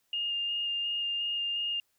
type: tone with vibrato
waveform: sine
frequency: 2823 Hz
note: F7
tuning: 18 cents sharp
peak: -29 dBFS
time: 0.13-1.8 s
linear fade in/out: 2 ms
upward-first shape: square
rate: 2.8 Hz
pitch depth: 9 cents each way
effects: white hiss -74 dBFS RMS until 1.98 s